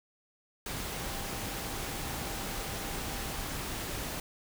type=tone in noise; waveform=sine; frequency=793 Hz; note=G5; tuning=20 cents sharp; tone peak=-48 dBFS; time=0.92-3.46 s; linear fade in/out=2 ms; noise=pink; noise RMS=-37 dBFS; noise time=0.66-4.2 s; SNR=-14 dB; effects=none